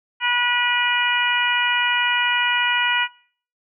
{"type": "harmonic tone", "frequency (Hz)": 485.8, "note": "B4", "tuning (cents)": -29, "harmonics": [2, 3, 4, 5, 6], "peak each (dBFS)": [-24, -24, -24, -24, -24], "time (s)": [0.2, 3.08], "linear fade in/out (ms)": 50, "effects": ["noise-tail reverb RT60 0.5 s tail -22 dB re dry"]}